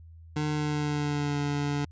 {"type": "tone with pitch glide", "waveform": "25% pulse", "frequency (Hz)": [150.9, 144.59], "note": ["D3", "D3"], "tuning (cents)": [47, -27], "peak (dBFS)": -23, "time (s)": [0.36, 1.85], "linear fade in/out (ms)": 5, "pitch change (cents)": -74, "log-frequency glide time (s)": [0.51, 1.38], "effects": ["added 82 Hz sine -46 dBFS peak until 1.91 s", "resampled to 16000 Hz"]}